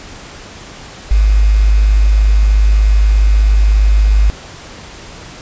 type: tone with quantisation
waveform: sine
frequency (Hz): 51.6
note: G#1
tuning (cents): -10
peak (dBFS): -6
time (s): 1.11-4.3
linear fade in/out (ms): 0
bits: 5
effects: pink hiss -33 dBFS RMS until 5.41 s + resampled to 16000 Hz